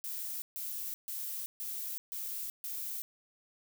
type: noise bursts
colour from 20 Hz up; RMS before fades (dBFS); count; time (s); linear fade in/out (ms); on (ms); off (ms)
violet; -39; 6; 0.04-3.02; 0; 380; 140
effects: none